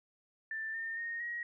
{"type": "tone with pitch steps", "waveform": "sine", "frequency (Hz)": [1774, 1813.4, 1853.6, 1894.7], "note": ["A6", "A#6", "A#6", "A#6"], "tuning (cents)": [14, -48, -10, 28], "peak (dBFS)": -36, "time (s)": [0.51, 1.43], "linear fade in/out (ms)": 2, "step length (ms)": 230, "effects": []}